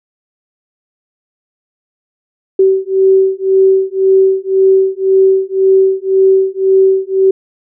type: beating tone pair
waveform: sine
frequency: 382.2 / 384.1 Hz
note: G4 / G4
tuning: -44 / -35 cents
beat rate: 1.9 Hz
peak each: -10 dBFS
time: 2.59-7.31 s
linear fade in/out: 5 ms
effects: none